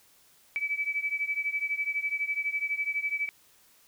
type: beating tone pair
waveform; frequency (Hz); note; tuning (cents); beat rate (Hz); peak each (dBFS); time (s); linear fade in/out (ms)
sine; 2294 / 2306; D7 / D7; -41 / -32; 12; -30 / -32; 0.56-3.29; 0
effects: white hiss -61 dBFS RMS until 3.87 s